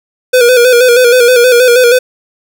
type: tone with vibrato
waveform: square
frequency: 491 Hz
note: B4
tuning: 10 cents flat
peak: -4 dBFS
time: 0.33-1.99 s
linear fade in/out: 10 ms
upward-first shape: square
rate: 6.3 Hz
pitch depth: 52 cents each way
effects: none